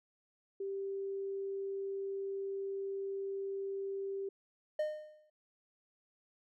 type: tone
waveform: sine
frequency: 392 Hz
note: G4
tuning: in tune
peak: -36 dBFS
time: 0.6-4.29 s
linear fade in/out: 5 ms
type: tone with exponential decay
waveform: triangle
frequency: 611 Hz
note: D#5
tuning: 32 cents flat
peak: -27 dBFS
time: 4.79-5.3 s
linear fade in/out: 5 ms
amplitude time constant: 110 ms
effects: none